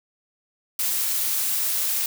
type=noise; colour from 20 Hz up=blue; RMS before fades=-24 dBFS; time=0.79-2.06 s; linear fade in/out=2 ms; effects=none